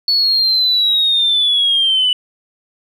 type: linear sweep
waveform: sine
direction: down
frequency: 4436 to 2960 Hz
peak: -10 dBFS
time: 0.08-2.13 s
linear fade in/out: 2 ms
effects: tanh soft clip ceiling -6 dBFS